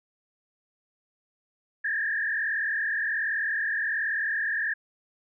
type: tone with frequency modulation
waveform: sine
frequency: 1729 Hz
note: A6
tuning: 31 cents flat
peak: -25 dBFS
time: 1.84-4.74 s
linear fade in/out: 10 ms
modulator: 41.3 Hz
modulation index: 2.3
effects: none